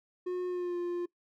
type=tone with pitch glide; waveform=triangle; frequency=361.4 to 350.5 Hz; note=F#4 to F4; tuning=-41 to +6 cents; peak=-29 dBFS; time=0.26-1.06 s; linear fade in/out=10 ms; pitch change=-53 cents; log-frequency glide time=0.47-0.77 s; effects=noise-tail reverb RT60 0.1 s tail -21 dB re dry